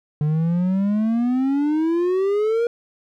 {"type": "exponential sweep", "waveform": "triangle", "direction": "up", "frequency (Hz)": [147.6, 477.6], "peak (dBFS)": -15, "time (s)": [0.21, 2.67], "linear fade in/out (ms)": 2, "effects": []}